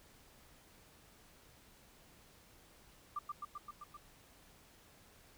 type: tone with echo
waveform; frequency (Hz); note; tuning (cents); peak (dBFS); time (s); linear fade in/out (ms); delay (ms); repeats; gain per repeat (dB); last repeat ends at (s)
sine; 1186; D6; +17; -36; 3.16-3.19; 5; 130; 6; -2; 3.97
effects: pink hiss -63 dBFS RMS until 5.37 s